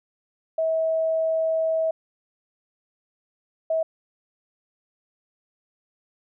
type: tone bursts at uneven times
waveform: sine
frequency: 645 Hz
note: E5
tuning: 38 cents flat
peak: -20 dBFS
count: 2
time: 0.58-1.91 / 3.7-3.83 s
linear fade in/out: 5 ms
effects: none